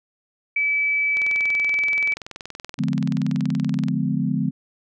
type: tone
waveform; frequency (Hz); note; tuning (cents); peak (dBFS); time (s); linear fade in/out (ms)
sine; 2300; D7; -37; -18; 0.56-2.14; 5
type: click train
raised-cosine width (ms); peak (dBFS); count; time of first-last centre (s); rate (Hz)
0.2; -17; 58; 1.17-3.884; 21
type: chord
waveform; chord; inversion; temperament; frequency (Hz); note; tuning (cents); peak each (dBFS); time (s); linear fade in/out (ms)
sine; D diminished seventh; none; just; 146.83 / 176.2 / 211.4 / 253.7; D3 / F3 / Ab3 / Cb4; 0 / +16 / +31 / +47; -25; 2.78-4.51; 20
effects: none